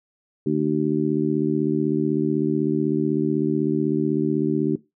harmonic tone, 76 Hz, D#2, 40 cents flat, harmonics 2 / 3 / 4 / 5, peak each -26 / -24 / -23 / -24 dBFS, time 0.46-4.76 s, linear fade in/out 5 ms, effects noise-tail reverb RT60 0.2 s tail -18 dB re dry

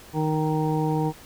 harmonic tone, 155.56 Hz, D#3, in tune, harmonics 1 / 2 / 3 / 5 / 6, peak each -24 / -27 / -29 / -31 / -32 dBFS, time 0.13-1.13 s, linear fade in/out 50 ms, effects pink hiss -47 dBFS RMS until 1.25 s

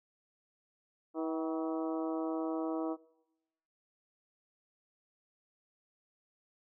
harmonic tone with a mistuned harmonic, 161 Hz, E3, 41 cents flat, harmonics 2 / 3 / 4 / 5 / 6 / 7 / 8, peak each -34 / -40 / -41 / -45 / -47 / -48 / -51 dBFS, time 1.14-2.97 s, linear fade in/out 50 ms, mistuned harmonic 5, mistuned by -66 cents, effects noise-tail reverb RT60 0.9 s tail -22 dB re dry

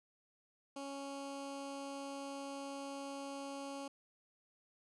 15% pulse tone with notch filter, 277.2 Hz, C#4, in tune, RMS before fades -45 dBFS, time 0.76-3.88 s, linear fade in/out 5 ms, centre 1800 Hz, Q 1.4, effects resampled to 24000 Hz

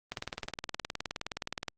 click train, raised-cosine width 0.2 ms, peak -17 dBFS, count 31, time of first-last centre 0.12-1.683 s, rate 19.2 Hz, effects Opus 24 kbps

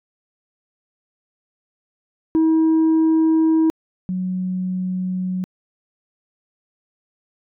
sine tone pair in turn, 320.5 / 184.29 Hz, E4 / F#3, -49 / -7 cents, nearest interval minor seventh, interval 958 cents, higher first, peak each -10 / -20 dBFS, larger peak first, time 2.35-3.7 / 4.09-5.44 s, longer neither, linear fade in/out 0 ms, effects tanh soft clip ceiling -12 dBFS

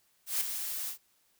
blue noise with ADSR envelope, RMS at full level -28 dBFS, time 0.26-0.98 s, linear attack 150 ms, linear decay 6 ms, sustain -8 dB, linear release 100 ms, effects white hiss -70 dBFS RMS until 1.39 s

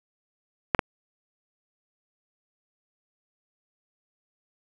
clicks, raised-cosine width 0.5 ms, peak -4 dBFS, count 2, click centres 0.748 / 0.792 s, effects none

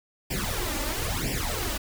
pink noise with flanger, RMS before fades -29 dBFS, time 0.3-1.78 s, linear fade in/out 10 ms, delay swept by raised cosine 0.38 to 3.48 ms, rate 1 Hz, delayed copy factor +0.85, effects none

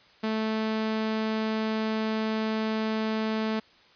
sawtooth tone, 219 Hz, A3, 8 cents flat, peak -22 dBFS, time 0.23-3.6 s, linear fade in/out 10 ms, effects white hiss -57 dBFS RMS until 3.95 s + resampled to 11025 Hz

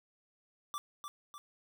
square tone with echo, 1168 Hz, D6, 10 cents flat, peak -37 dBFS, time 0.74-0.78 s, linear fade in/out 0 ms, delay 300 ms, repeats 2, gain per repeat -5 dB, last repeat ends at 1.38 s, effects none

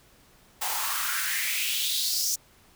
white noise with high-pass filter sweep, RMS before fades -28 dBFS, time 0.61-2.36 s, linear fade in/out 10 ms, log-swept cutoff 760 to 6100 Hz, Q 3.9, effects pink hiss -58 dBFS RMS until 2.75 s

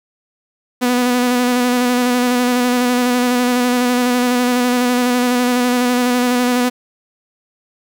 sawtooth tone with vibrato, 246.9 Hz, B3, in tune, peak -9 dBFS, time 0.81-6.7 s, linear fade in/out 20 ms, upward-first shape square, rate 12 Hz, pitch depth 19 cents each way, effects 8-bit

